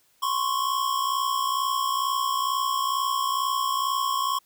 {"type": "tone pair together", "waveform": "square", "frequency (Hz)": [1039.8, 1102], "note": ["C6", "C#6"], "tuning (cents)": [-11, -11], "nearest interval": "minor second", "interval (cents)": 100, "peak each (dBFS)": [-28, -26], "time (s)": [0.22, 4.39], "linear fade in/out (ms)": 10, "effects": ["white hiss -64 dBFS RMS until 4.45 s"]}